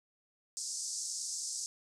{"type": "band-pass noise", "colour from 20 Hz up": "pink", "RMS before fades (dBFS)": -39, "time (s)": [0.57, 1.66], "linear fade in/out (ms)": 0, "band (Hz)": [5100, 8800], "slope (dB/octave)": 48, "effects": []}